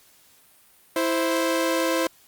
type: tone pair together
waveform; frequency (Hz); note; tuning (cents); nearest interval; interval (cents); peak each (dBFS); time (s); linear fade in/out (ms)
sawtooth; 329.6 / 523.2; E4 / C5; 0 / 0; minor sixth; 800; -20; 0.96-2.07; 2
effects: white hiss -56 dBFS RMS until 2.27 s + Opus 48 kbps